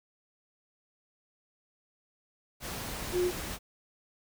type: tone in noise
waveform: sine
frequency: 358.7 Hz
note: F4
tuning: 46 cents sharp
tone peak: -25 dBFS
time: 3.12-3.32 s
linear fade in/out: 50 ms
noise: pink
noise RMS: -38 dBFS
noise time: 2.6-3.59 s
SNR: +10 dB
effects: none